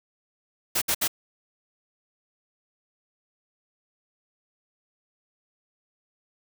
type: noise bursts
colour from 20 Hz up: white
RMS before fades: -24 dBFS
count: 3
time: 0.75-1.079 s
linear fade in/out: 10 ms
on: 67 ms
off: 64 ms
effects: none